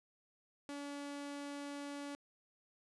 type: tone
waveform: sawtooth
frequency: 285.5 Hz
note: D4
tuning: 49 cents flat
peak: -39 dBFS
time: 0.69-2.15 s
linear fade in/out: 0 ms
effects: resampled to 24000 Hz